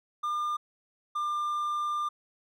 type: tone pair in turn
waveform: triangle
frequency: 1203 / 1196.2 Hz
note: D6 / D6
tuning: +41 / +31 cents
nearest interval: unison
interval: 10 cents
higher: first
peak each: -26 dBFS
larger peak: neither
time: 0.23-0.57 / 1.15-2.09 s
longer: second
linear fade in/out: 10 ms
effects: none